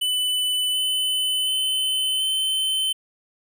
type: tone with pitch steps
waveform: square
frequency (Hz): 2996 / 3020 / 3045 / 3070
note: F#7 / F#7 / F#7 / G7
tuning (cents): +21 / +35 / +49 / -37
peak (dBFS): -21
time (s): 0.01-2.93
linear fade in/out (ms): 10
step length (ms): 730
effects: none